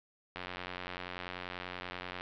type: click train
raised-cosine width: 0.3 ms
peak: -23 dBFS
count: 168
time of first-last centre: 0.36-2.209 s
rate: 90.3 Hz
effects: low-pass 4000 Hz 12 dB/octave